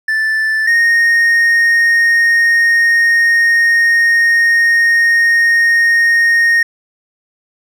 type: tone pair in turn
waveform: triangle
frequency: 1760 / 1855.4 Hz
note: A6 / A#6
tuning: 0 / -9 cents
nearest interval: minor second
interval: 91 cents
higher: second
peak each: -10 / -6 dBFS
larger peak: second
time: 0.08-0.67 / 0.67-6.63 s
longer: second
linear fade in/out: 5 ms
effects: none